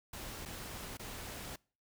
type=noise with dropouts; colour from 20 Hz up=pink; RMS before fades=-45 dBFS; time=0.13-1.56 s; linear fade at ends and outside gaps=5 ms; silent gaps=0.453-0.457 / 0.972-0.994 s; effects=noise-tail reverb RT60 0.4 s tail -25 dB re dry